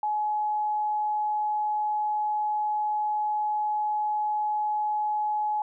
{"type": "tone", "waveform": "sine", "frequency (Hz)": 846, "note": "G#5", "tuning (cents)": 32, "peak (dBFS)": -24, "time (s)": [0.03, 5.62], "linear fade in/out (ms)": 2, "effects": []}